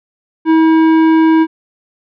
sine tone with tanh clipping, 321.4 Hz, E4, 44 cents flat, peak -8 dBFS, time 0.45-1.47 s, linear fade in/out 50 ms, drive 13 dB, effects none

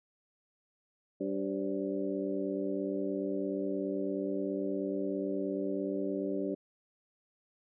harmonic tone with a mistuned harmonic, 97 Hz, G2, 18 cents flat, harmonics 2 / 3 / 4 / 5 / 6, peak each -39 / -35 / -36 / -42 / -40 dBFS, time 1.2-6.55 s, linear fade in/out 10 ms, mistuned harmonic 5, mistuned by +96 cents, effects none

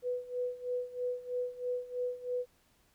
sine tone with tremolo, 495.2 Hz, B4, 5 cents sharp, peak -30 dBFS, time 0.02-2.46 s, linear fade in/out 50 ms, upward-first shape sine, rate 3.1 Hz, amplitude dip 85%, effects pink hiss -69 dBFS RMS until 2.94 s

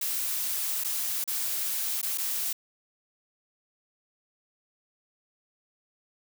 blue noise with dropouts, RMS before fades -30 dBFS, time 0.01-2.53 s, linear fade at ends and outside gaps 5 ms, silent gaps 0.838-0.845 / 1.241-1.276 / 2.016-2.028 / 2.176-2.182 s, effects none

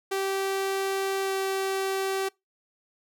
sawtooth tone with pitch glide, 388.2 to 386 Hz, G4 to G4, -17 to -27 cents, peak -22 dBFS, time 0.11-2.29 s, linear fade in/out 10 ms, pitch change -10 cents, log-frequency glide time 1.22-1.32 s, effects noise-tail reverb RT60 0.2 s tail -25 dB re dry

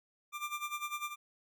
25% pulse tone with tremolo, 1188 Hz, D6, 20 cents sharp, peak -30 dBFS, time 0.32-1.16 s, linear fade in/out 50 ms, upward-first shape sine, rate 10 Hz, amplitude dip 80%, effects none

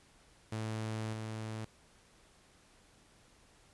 sawtooth tone with level steps, 110 Hz, A2, in tune, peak -32 / -35 dBFS, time 0.52-1.65 s, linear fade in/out 5 ms, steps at 1.13 s, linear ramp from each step 5 ms, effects pink hiss -64 dBFS RMS until 3.73 s + resampled to 24000 Hz

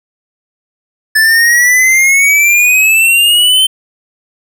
square exponential sweep, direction up, 1740 to 3107 Hz, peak -6 dBFS, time 1.15-3.67 s, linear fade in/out 10 ms, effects none

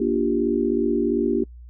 sine chord, G minor seventh, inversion first, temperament equal with one note detuned, 236.7 / 293.7 / 349.2 / 392 Hz, Bb3 / D4 / F4 / G4, +27 / 0 / 0 / 0 cents, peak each -24 dBFS, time 0-1.44 s, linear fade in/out 5 ms, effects noise-tail reverb RT60 0.1 s tail -26 dB re dry + added 60 Hz sine -39 dBFS peak until 1.69 s

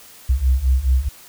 sine beating tone pair, 62.2 / 66.9 Hz, B1 / C2, +13 / +39 cents, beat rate 4.7 Hz, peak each -17 / -15 dBFS, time 0.29-1.09 s, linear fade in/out 10 ms, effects tanh soft clip ceiling -8 dBFS + white hiss -44 dBFS RMS until 1.28 s

